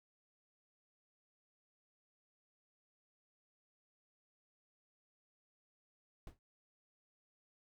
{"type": "noise with exponential decay", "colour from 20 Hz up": "brown", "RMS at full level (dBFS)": -45, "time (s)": [6.27, 6.39], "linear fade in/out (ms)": 2, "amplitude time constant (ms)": 24, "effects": []}